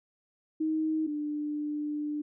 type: tone pair in turn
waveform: sine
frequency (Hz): 314.3 / 297.5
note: D#4 / D4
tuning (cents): +18 / +22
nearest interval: minor second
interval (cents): 96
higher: first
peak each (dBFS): -26 / -30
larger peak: first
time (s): 0.6-1.07 / 1.07-2.22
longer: second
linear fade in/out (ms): 10
effects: none